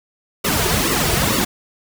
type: noise with flanger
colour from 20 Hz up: pink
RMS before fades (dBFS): -18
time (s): 0.44-1.45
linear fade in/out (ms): 10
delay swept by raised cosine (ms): 1.2 to 3.8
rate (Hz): 2.2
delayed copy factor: -0.95
effects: none